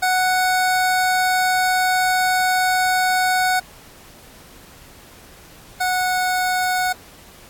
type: tone pair in turn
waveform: 25% pulse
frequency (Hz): 740 / 735.7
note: F#5 / F#5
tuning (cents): 0 / -10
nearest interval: unison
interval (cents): 10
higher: first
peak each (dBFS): -12 / -14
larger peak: first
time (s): 0.02-3.6 / 5.8-6.93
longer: first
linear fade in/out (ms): 10
effects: pink hiss -45 dBFS RMS until 7.49 s + AAC 64 kbps